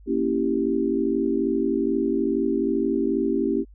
sine chord, A# diminished seventh, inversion none, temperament equal, 233.1 / 277.2 / 329.6 / 392 Hz, A#3 / C#4 / E4 / G4, 0 / 0 / 0 / 0 cents, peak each -27 / -25 / -26 / -25 dBFS, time 0.06-3.65 s, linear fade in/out 50 ms, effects added 50 Hz sine -45 dBFS peak until 3.74 s

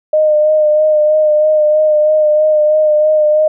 sine tone with vibrato, 611 Hz, D#5, 32 cents flat, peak -7 dBFS, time 0.13-3.48 s, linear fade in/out 5 ms, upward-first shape sine, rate 3.1 Hz, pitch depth 23 cents each way, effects none

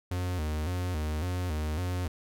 45% pulse tone with vibrato, 83.2 Hz, E2, 17 cents sharp, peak -29 dBFS, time 0.11-2.08 s, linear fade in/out 5 ms, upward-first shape square, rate 1.8 Hz, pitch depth 140 cents each way, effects none

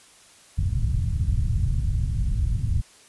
white low-pass noise, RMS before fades -23 dBFS, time 0.57-2.82 s, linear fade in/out 20 ms, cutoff 110 Hz, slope 24 dB/octave, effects white hiss -52 dBFS RMS until 3.08 s + resampled to 24000 Hz

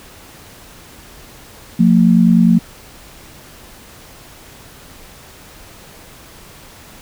sine tone pair together, 177.3 / 227.2 Hz, F3 / A#3, +26 / -44 cents, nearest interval major third, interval 430 cents, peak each -10 dBFS, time 1.79-2.59 s, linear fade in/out 10 ms, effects pink hiss -40 dBFS RMS until 7.01 s

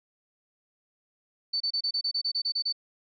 sine tone bursts, 4523 Hz, C#8, 34 cents sharp, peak -25 dBFS, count 12, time 1.53-2.726 s, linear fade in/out 10 ms, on 74 ms, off 28 ms, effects none

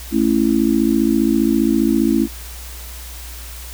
sine chord, A major, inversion none, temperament just, 220 / 275 / 330 Hz, A3 / C#4 / E4, 0 / -14 / +2 cents, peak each -17 dBFS, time 0.11-2.28 s, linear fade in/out 50 ms, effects added 60 Hz sine -32 dBFS peak until 3.73 s + white hiss -36 dBFS RMS until 3.73 s

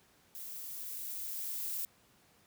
violet noise with level ramp, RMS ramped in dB -45 to -37 dBFS, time 0.35-1.85 s, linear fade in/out 0 ms, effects pink hiss -66 dBFS RMS until 2.46 s + high-pass 80 Hz 12 dB/octave

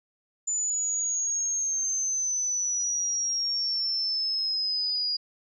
sine exponential sweep, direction down, 7040 to 4856 Hz, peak -25 dBFS, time 0.47-5.17 s, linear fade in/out 10 ms, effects none

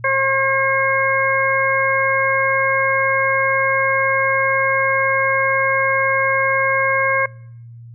harmonic tone, 538 Hz, C5, 48 cents sharp, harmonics 1 / 2 / 3 / 4, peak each -20 / -20 / -20 / -20 dBFS, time 0.04-7.26 s, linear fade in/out 5 ms, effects noise-tail reverb RT60 0.7 s tail -25 dB re dry + added 117 Hz sine -35 dBFS peak until 7.94 s

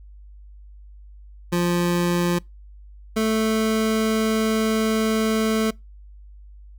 25% pulse tone pair in turn, 174.61 / 220 Hz, F3 / A3, 0 / 0 cents, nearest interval major third, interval 400 cents, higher second, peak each -15 / -15 dBFS, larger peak neither, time 1.52-2.39 / 3.16-5.71 s, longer second, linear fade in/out 10 ms, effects noise-tail reverb RT60 0.2 s tail -25 dB re dry + added 50 Hz sine -41 dBFS peak until 6.78 s

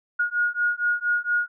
sine beating tone pair, 1437 / 1441.3 Hz, F6 / F#6, +49 / -46 cents, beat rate 4.3 Hz, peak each -24 dBFS, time 0.19-1.48 s, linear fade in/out 10 ms, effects none

